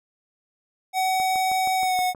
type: tone with pitch glide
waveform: square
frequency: 752 to 733.1 Hz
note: F#5 to F#5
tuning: +28 to -16 cents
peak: -21 dBFS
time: 0.93-2.14 s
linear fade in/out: 50 ms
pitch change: -44 cents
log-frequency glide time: 1.79-1.99 s
type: click train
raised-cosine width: 1 ms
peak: -24 dBFS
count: 7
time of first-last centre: 1.2-2.148 s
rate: 6.33 Hz
effects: none